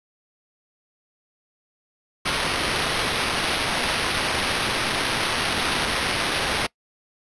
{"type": "noise with sample-and-hold", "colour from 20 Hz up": "violet", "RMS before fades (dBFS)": -24, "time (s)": [2.25, 6.67], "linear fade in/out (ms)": 10, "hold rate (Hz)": 7350, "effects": ["noise-tail reverb RT60 0.1 s tail -23 dB re dry", "resampled to 24000 Hz"]}